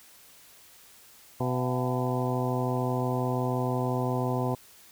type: harmonic tone with a mistuned harmonic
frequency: 125.8 Hz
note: B2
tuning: 32 cents sharp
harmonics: 1 / 2 / 3 / 4 / 5 / 6 / 7 / 8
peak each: -29 / -32 / -34 / -35 / -36 / -37 / -37 / -38 dBFS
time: 1.4-4.55 s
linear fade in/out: 5 ms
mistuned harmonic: 5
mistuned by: +88 cents
effects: white hiss -54 dBFS RMS until 4.91 s